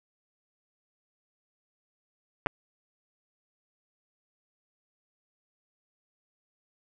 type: clicks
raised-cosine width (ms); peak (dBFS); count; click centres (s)
0.5; -11 / -12; 2; 2.462 / 2.469
effects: none

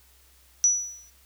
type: tone with exponential decay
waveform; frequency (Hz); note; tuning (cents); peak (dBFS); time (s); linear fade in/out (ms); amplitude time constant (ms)
sine; 5900; F#8; -6; -14; 0.64-1.1; 0; 100
effects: added 64 Hz sine -59 dBFS peak until 1.25 s + white hiss -59 dBFS RMS until 1.25 s

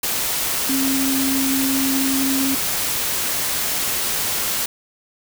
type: tone in noise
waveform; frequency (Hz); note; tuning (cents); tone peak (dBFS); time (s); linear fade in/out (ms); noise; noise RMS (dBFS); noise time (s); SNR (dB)
sine; 268.8; C4; +47; -19; 0.69-2.55; 5; white; -22; 0.03-4.66; 0
effects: none

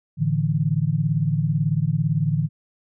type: chord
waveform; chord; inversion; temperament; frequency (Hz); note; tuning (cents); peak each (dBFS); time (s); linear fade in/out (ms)
sine; A suspended fourth; none; equal; 110 / 146.83 / 164.81; A2 / D3 / E3; 0 / 0 / 0; -26 / -21 / -23; 0.17-2.49; 50
effects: none

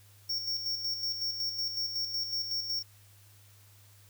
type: tone with tremolo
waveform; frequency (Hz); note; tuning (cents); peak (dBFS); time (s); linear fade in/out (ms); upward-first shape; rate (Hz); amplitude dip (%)
square; 5490; F8; -31; -30; 0.29-2.83; 10; square; 5.4; 50
effects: added 101 Hz sine -57 dBFS peak until 4.09 s + white hiss -61 dBFS RMS until 4.09 s

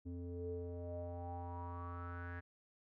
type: tone with low-pass filter sweep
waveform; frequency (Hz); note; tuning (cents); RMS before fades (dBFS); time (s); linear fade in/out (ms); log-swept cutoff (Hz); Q
square; 87.3; F2; 0; -45; 0.05-2.41; 20; 320 to 1700; 7.8
effects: none

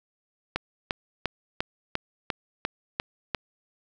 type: click train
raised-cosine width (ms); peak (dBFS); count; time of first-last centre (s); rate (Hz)
0.3; -10; 9; 0.56-3.347; 2.87
effects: none

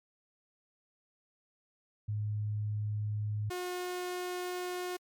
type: tone pair in turn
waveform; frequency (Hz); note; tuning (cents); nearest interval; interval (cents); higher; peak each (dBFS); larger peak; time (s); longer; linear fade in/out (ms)
sine / sawtooth; 105.4 / 360.3; G#2 / F#4; +26 / -46; octave + major sixth; 2128; second; -31 / -31; neither; 2.08-3.5 / 3.5-4.97; second; 10
effects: MP3 96 kbps

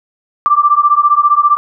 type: beating tone pair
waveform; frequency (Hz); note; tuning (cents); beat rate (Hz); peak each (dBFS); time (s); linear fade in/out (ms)
sine; 1169 / 1184; D6 / D6; -8 / +14; 15; -10; 0.46-1.57; 0
effects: none

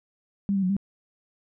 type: tone with pitch steps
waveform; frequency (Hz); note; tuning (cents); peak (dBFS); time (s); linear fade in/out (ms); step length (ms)
sine; 199 / 194.8 / 183.3 / 198.3; G3 / G3 / F#3 / G3; +26 / -11 / -16 / +20; -21; 0.49-0.766; 0; 69
effects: none

